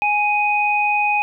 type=tone pair together; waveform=sine; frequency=830.6 / 2498 Hz; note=G#5 / D#7; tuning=0 / +6 cents; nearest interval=octave + perfect fifth; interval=1906 cents; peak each=-18 dBFS; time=0.02-1.22 s; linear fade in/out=0 ms; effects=none